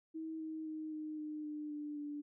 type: tone with pitch steps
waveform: sine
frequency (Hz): 320 / 316 / 312 / 308 / 304.1 / 300.3 / 296.5 / 292.8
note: D#4 / D#4 / D#4 / D#4 / D#4 / D4 / D4 / D4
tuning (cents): +49 / +27 / +5 / -17 / -40 / +39 / +17 / -5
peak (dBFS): -40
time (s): 0.14-2.22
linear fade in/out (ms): 20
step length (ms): 260
effects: none